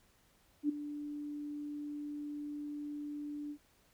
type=tone with ADSR envelope; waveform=sine; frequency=293.7 Hz; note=D4; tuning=in tune; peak=-26 dBFS; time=0.63-3.58 s; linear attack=62 ms; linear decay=10 ms; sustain=-13 dB; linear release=72 ms; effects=pink hiss -69 dBFS RMS until 3.93 s